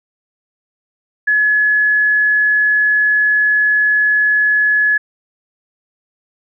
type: tone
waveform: sine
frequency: 1700 Hz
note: G#6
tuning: 40 cents sharp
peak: -10 dBFS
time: 1.27-4.98 s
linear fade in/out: 10 ms
effects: none